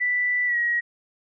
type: tone with pitch glide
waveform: sine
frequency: 1975.5 to 1900.5 Hz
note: B6 to A#6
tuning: 0 to +33 cents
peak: -20 dBFS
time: 0-0.81 s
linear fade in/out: 20 ms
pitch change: -67 cents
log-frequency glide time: 0.46-0.57 s
effects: none